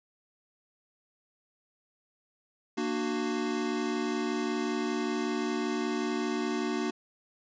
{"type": "chord", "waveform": "square", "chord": "Bb augmented", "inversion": "none", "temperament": "equal with one note detuned", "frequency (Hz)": [233.1, 298.3, 370], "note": ["Bb3", "D4", "F#4"], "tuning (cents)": [0, 27, 0], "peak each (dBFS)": -34, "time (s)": [2.77, 6.91], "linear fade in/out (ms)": 10, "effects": ["resampled to 16000 Hz", "11-bit"]}